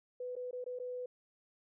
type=tone with dropouts; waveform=sine; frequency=498 Hz; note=B4; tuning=14 cents sharp; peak=-38 dBFS; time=0.2-1.06 s; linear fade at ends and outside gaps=5 ms; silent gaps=0.355-0.364 / 0.511-0.529 / 0.642-0.662 / 0.789-0.798 s; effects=none